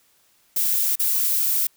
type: noise with dropouts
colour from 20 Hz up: violet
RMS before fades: -21 dBFS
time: 0.56-1.67 s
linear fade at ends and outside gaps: 5 ms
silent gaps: 0.956-0.995 s
effects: white hiss -61 dBFS RMS until 1.76 s